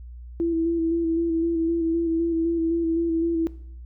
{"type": "tone with vibrato", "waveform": "sine", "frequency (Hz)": 331.6, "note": "E4", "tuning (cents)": 10, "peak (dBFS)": -20, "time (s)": [0.4, 3.47], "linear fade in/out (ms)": 0, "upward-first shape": "square", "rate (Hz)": 3.9, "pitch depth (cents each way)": 22, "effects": ["noise-tail reverb RT60 0.6 s tail -18 dB re dry", "added 60 Hz sine -37 dBFS peak until 3.85 s"]}